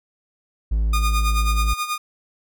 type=tone; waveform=triangle; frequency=54 Hz; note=A1; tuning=32 cents flat; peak=-15 dBFS; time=0.71-1.74 s; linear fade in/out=10 ms
type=tone with tremolo; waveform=sawtooth; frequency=1223 Hz; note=D#6; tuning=30 cents flat; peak=-17 dBFS; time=0.93-1.98 s; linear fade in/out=5 ms; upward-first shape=sine; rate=9.3 Hz; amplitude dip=70%
effects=none